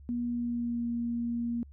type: tone with pitch glide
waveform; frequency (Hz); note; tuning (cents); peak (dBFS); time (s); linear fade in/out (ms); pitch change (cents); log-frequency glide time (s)
sine; 240.1 to 235.7; B3 to A#3; -49 to +19; -29; 0.09-1.63; 0; -32; 0.23-0.87
effects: added 70 Hz sine -48 dBFS peak until 1.72 s